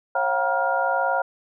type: tone cluster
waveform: sine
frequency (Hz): 542 / 700 / 759 / 952 / 1408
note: C#5 / F5 / F#5 / A#5 / F6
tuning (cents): -39 / +4 / +44 / +36 / +14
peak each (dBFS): -26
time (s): 0.15-1.22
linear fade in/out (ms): 5
effects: none